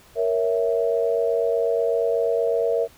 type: chord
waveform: sine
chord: A# diminished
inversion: none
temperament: equal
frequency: 466.2 / 554.4 / 659.3 Hz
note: A#4 / C#5 / E5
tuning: 0 / 0 / 0 cents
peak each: -21 / -26 / -24 dBFS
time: 0.15-2.88 s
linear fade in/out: 50 ms
effects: pink hiss -52 dBFS RMS until 2.97 s